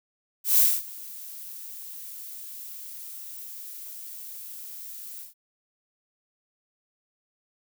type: noise with ADSR envelope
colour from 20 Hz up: violet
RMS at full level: -17 dBFS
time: 0.44-5.34 s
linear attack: 140 ms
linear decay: 240 ms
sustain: -23 dB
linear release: 130 ms
effects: none